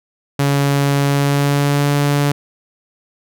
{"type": "tone with pitch glide", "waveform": "sawtooth", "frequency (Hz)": [140.9, 143.69], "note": ["C#3", "D3"], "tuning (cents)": [29, -37], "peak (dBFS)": -9, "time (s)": [0.39, 2.32], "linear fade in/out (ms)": 5, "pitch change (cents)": 34, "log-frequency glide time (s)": [1.05, 1.91], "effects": []}